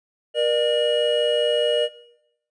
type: tone cluster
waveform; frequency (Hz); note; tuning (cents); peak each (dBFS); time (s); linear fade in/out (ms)
triangle; 476 / 601 / 2899; A#4 / D5 / F#7; +36 / +40 / -36; -20 / -19 / -25; 0.34-1.89; 50
effects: noise-tail reverb RT60 0.8 s tail -18 dB re dry + resampled to 22050 Hz